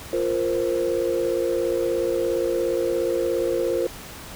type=chord; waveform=sine; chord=F suspended fourth; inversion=none; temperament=equal; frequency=349.2 / 466.2 / 523.3 Hz; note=F4 / Bb4 / C5; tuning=0 / 0 / 0 cents; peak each=-24 dBFS; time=0.13-3.87 s; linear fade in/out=2 ms; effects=tanh soft clip ceiling -13 dBFS + pink hiss -39 dBFS RMS until 4.35 s